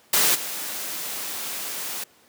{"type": "noise with level steps", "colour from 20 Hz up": "white", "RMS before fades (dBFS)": [-19, -31], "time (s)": [0.13, 2.04], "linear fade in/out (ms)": 5, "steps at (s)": 0.34, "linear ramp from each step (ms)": 20, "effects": ["pink hiss -56 dBFS RMS until 2.28 s", "high-pass 200 Hz 12 dB/octave"]}